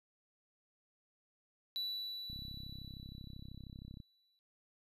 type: tone with exponential decay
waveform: triangle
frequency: 3951 Hz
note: B7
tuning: in tune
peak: -34 dBFS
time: 1.76-4.39 s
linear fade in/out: 0 ms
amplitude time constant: 570 ms
type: click train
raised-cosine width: 5 ms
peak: -37 dBFS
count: 57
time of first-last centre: 2.3-4.002 s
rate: 32.9 Hz
effects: resampled to 32000 Hz